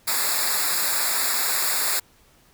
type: noise with comb filter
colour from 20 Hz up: white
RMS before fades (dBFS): -23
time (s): 0.07-2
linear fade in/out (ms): 10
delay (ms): 0.33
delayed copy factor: -1
effects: pink hiss -57 dBFS RMS until 2.53 s